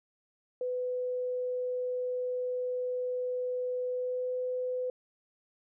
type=tone with pitch glide; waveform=sine; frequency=500 to 503.8 Hz; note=B4 to B4; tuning=+21 to +34 cents; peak=-30 dBFS; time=0.61-4.9 s; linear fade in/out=2 ms; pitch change=+13 cents; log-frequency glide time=3.89-4.33 s; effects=none